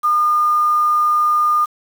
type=tone with quantisation; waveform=sine; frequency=1214 Hz; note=D#6; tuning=43 cents flat; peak=-12 dBFS; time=0.03-1.66 s; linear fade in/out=20 ms; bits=6; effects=none